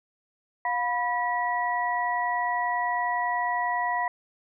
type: tone cluster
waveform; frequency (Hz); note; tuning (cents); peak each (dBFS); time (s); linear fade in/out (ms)
sine; 713 / 983 / 1935; F5 / B5 / B6; +36 / -8 / -36; -29 / -27 / -30; 0.65-4.08; 2
effects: none